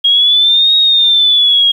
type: exponential two-way sweep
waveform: sine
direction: up then down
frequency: 3264 to 3775 to 3264 Hz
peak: -6 dBFS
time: 0.04-1.72 s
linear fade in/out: 10 ms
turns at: 0.76 s
effects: 7-bit